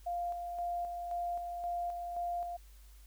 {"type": "tone with tremolo", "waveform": "sine", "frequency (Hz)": 698.5, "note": "F5", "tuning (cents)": 0, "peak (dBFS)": -33, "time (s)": [0.06, 2.57], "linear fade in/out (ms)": 10, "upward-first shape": "square", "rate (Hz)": 1.9, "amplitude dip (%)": 40, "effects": ["added 50 Hz sine -53 dBFS peak until 3.06 s", "white hiss -65 dBFS RMS until 3.06 s"]}